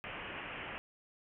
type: low-pass noise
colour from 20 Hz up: white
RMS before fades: -44 dBFS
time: 0.04-0.78 s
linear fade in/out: 0 ms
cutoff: 3000 Hz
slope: 96 dB/octave
effects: none